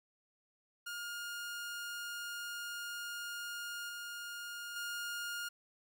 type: tone with level steps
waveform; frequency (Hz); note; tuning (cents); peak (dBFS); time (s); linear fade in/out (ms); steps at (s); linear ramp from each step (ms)
sawtooth; 1418; F6; +26; -37 / -39 / -35; 0.86-5.49; 10; 3.89 / 4.76; 2
effects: none